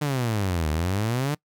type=exponential two-way sweep; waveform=sawtooth; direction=down then up; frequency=152.7 to 74.7 to 152.7 Hz; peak=-19 dBFS; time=0.01-1.35 s; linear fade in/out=10 ms; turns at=0.7 s; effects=noise-tail reverb RT60 0.1 s tail -24 dB re dry